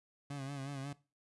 30% pulse tone with vibrato, 138.59 Hz, C#3, in tune, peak -37 dBFS, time 0.3-0.93 s, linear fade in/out 5 ms, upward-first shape sine, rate 5.5 Hz, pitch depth 63 cents each way, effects noise-tail reverb RT60 0.3 s tail -19 dB re dry + resampled to 24000 Hz

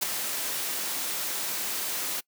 white noise with ADSR envelope, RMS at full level -24 dBFS, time 0.01-2.21 s, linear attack 18 ms, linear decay 10 ms, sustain -7 dB, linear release 18 ms, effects noise-tail reverb RT60 0.1 s tail -24 dB re dry + high-pass 200 Hz 12 dB/octave

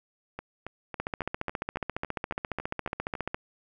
two click trains, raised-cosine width 0.5 ms, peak -15 / -21 dBFS, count 35 / 11, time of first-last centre 1-3.345 / 0.39-3.152 s, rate 14.5 / 3.62 Hz, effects none

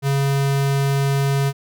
square tone, 138.59 Hz, C#3, in tune, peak -17 dBFS, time 0.02-1.53 s, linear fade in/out 50 ms, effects none

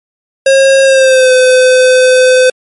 square tone with pitch glide, 540 to 510.3 Hz, C#5 to C5, -45 to -43 cents, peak -4 dBFS, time 0.46-2.5 s, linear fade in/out 5 ms, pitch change -98 cents, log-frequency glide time 0.84-1.32 s, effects MP3 48 kbps

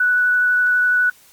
sine tone with vibrato, 1480 Hz, F#6, in tune, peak -13 dBFS, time 0-1.1 s, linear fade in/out 5 ms, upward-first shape triangle, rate 12 Hz, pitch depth 10 cents each way, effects white hiss -50 dBFS RMS until 1.32 s + Opus 32 kbps

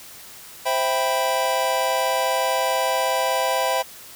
square chord, C major seventh, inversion none, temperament equal, 523.3 / 659.3 / 784 / 987.8 Hz, C5 / E5 / G5 / B5, 0 / 0 / 0 / 0 cents, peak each -26 dBFS, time 0.65-3.83 s, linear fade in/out 20 ms, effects white hiss -42 dBFS RMS until 4.15 s

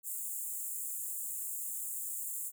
pink high-pass noise, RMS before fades -39 dBFS, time 0.03-2.52 s, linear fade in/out 50 ms, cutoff 7100 Hz, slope 96 dB/octave, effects none

